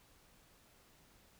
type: silence
effects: pink hiss -66 dBFS RMS until 1.39 s